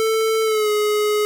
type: tone with pitch glide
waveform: square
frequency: 442.9 to 420.7 Hz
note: A4 to G#4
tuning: +11 to +22 cents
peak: -17 dBFS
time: 0-1.25 s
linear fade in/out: 0 ms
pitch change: -89 cents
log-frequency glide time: 0.43-0.7 s
effects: none